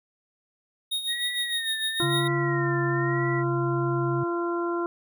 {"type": "tone with tremolo", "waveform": "square", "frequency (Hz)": 3729, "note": "A#7", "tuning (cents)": 0, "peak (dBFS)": -25, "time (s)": [0.91, 2.28], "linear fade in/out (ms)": 10, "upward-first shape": "sine", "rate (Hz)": 6.6, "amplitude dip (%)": 65}
{"type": "tone with vibrato", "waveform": "sine", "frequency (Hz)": 1862, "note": "A#6", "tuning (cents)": -2, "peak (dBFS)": -31, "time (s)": [1.07, 3.44], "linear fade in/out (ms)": 50, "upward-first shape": "sine", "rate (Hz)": 1, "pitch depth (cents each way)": 84}
{"type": "harmonic tone", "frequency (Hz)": 343.9, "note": "F4", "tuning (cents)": -27, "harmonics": [1, 2, 3, 4], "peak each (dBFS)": [-26, -36, -33, -34], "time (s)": [2, 4.86], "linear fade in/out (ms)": 0}
{"type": "tone with pitch glide", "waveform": "sine", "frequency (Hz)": [139.6, 134.46], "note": ["C#3", "C3"], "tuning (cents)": [13, 48], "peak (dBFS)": -26, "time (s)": [2.02, 4.24], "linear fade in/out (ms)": 10, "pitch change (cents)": -65, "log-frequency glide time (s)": [2.46, 3.24]}
{"effects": []}